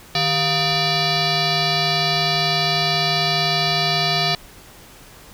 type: tone with frequency modulation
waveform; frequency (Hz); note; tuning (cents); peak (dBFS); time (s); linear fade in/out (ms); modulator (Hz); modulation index
sine; 2341; D7; -6; -15; 0.15-4.35; 2; 547; 4.5
effects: tanh soft clip ceiling -13 dBFS + pink hiss -44 dBFS RMS until 5.33 s